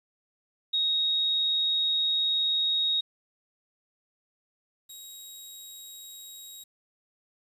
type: tone pair in turn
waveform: sine / 15% pulse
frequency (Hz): 3761 / 3803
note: A#7 / A#7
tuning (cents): +15 / +34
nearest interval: unison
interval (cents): 19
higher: second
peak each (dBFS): -23 / -35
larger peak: first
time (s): 0.73-3.01 / 4.89-6.64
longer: first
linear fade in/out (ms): 10
effects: resampled to 32000 Hz + 10-bit